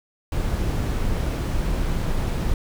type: noise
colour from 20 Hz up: brown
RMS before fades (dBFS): -23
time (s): 0.32-2.54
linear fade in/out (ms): 2
effects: none